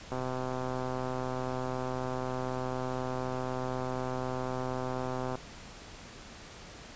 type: click train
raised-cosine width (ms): 1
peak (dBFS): -21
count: 671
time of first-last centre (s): 0.12-5.354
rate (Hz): 128
effects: pink hiss -48 dBFS RMS until 6.95 s + resampled to 16000 Hz